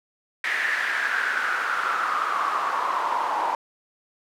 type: noise with band-pass filter sweep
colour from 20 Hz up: pink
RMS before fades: -25 dBFS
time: 0.44-3.55 s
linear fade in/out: 2 ms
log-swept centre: 1900 to 900 Hz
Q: 6.3
effects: high-pass 300 Hz 12 dB/octave